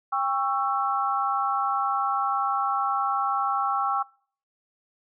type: chord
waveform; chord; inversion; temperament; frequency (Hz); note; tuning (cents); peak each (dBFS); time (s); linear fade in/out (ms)
sine; C# diminished; second; just; 798.3 / 1108.7 / 1330.5; G5 / C#6 / E6; +31 / 0 / +16; -27; 0.12-4.03; 10
effects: noise-tail reverb RT60 0.5 s tail -24 dB re dry